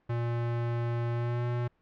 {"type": "tone with pitch glide", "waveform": "square", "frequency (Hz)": [118.3, 120.86], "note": ["A#2", "B2"], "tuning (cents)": [26, -37], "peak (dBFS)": -29, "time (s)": [0.09, 1.68], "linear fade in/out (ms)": 10, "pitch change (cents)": 37, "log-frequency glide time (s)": [1.13, 1.45], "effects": ["pink hiss -71 dBFS RMS until 1.81 s", "low-pass 2000 Hz 12 dB/octave"]}